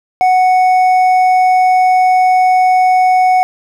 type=tone with hard clipping; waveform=triangle; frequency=740 Hz; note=F#5; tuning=in tune; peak=-8 dBFS; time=0.21-3.43 s; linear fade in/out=0 ms; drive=8 dB; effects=none